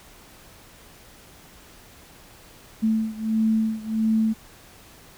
sine beating tone pair, 220 / 221.5 Hz, A3 / A3, 0 / +12 cents, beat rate 1.5 Hz, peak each -22 / -24 dBFS, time 2.82-4.34 s, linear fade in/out 20 ms, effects pink hiss -49 dBFS RMS until 5.17 s

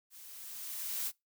blue noise with level ramp, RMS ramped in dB -53 to -34 dBFS, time 0.1-1.12 s, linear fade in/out 50 ms, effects noise-tail reverb RT60 0.2 s tail -24 dB re dry

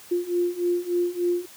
sine beating tone pair, 349.2 / 352.6 Hz, F4 / F4, 0 / +17 cents, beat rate 3.4 Hz, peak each -26 / -24 dBFS, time 0.11-1.46 s, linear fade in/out 10 ms, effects white hiss -47 dBFS RMS until 1.56 s + high-pass 60 Hz 12 dB/octave

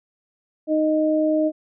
sine tone pair together, 310.1 / 620.2 Hz, D#4 / D#5, -6 / -6 cents, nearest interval octave, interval 1200 cents, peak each -19 / -20 dBFS, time 0.67-1.52 s, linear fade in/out 50 ms, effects none

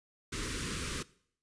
pink band-stop noise, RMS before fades -37 dBFS, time 0.32-1.03 s, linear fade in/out 10 ms, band 490 to 1100 Hz, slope 48 dB/octave, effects noise-tail reverb RT60 0.6 s tail -20 dB re dry + resampled to 22050 Hz

